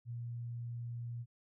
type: tone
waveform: sine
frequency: 118.7 Hz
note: A#2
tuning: 32 cents sharp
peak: -39 dBFS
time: 0.05-1.26 s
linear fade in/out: 50 ms
effects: none